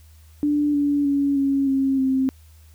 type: tone with pitch steps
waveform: sine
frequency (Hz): 293.7 / 287.5 / 281.4 / 275.5 / 269.6 / 263.9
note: D4 / D4 / C#4 / C#4 / C#4 / C4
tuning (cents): 0 / -37 / +26 / -11 / -48 / +15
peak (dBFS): -17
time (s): 0.43-2.29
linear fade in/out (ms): 0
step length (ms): 310
effects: added 78 Hz sine -46 dBFS peak until 2.74 s + white hiss -58 dBFS RMS until 2.74 s